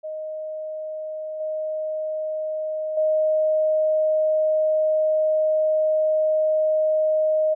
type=tone with level steps; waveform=sine; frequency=622.3 Hz; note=D#5; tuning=in tune; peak=-28 / -24 / -17 dBFS; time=0.03-7.55 s; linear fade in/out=20 ms; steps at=1.4 / 2.97 s; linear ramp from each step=5 ms; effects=none